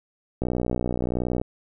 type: click train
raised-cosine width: 2 ms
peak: -12 dBFS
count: 62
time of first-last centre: 0.42-1.415 s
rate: 61.3 Hz
effects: none